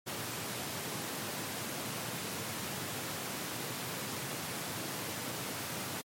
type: high-pass noise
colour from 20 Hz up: pink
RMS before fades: -39 dBFS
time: 0.06-6.02 s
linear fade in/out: 20 ms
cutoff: 100 Hz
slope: 48 dB/octave
effects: MP3 64 kbps